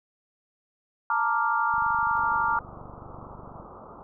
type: chord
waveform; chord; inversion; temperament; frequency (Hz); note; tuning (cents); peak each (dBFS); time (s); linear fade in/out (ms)
sine; Bb major seventh; third; equal; 880 / 932.3 / 1174.7 / 1396.9; A5 / Bb5 / D6 / F6; 0 / 0 / 0 / 0; -29 / -27 / -27 / -27; 1.1-2.59; 2
type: click train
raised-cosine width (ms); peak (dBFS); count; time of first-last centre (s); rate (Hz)
5; -33; 46; 1.74-3.6; 24.2
type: low-pass noise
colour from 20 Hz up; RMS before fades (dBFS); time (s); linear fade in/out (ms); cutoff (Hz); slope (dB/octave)
white; -45; 2.17-4.03; 0; 1300; 96
effects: none